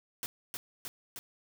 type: noise with echo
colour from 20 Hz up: white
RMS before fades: -37 dBFS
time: 0.23-0.26 s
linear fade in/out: 0 ms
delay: 310 ms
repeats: 3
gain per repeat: -2 dB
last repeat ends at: 1.19 s
effects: none